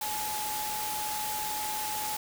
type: tone in noise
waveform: sine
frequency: 851 Hz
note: G#5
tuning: 42 cents sharp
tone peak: -34 dBFS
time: 0.01-2.17 s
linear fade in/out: 5 ms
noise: white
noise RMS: -35 dBFS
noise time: 0.01-2.17 s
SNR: -2 dB
effects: none